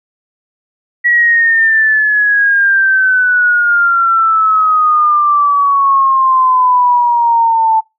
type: exponential sweep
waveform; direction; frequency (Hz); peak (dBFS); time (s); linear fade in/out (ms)
sine; down; 1931 to 880; -7; 1.04-7.81; 20
effects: noise-tail reverb RT60 0.2 s tail -22 dB re dry